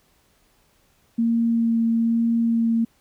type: tone with vibrato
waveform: sine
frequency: 230 Hz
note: A#3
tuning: 23 cents flat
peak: -17 dBFS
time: 1.18-2.85 s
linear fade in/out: 10 ms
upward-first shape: sine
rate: 1.1 Hz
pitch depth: 10 cents each way
effects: pink hiss -62 dBFS RMS until 3 s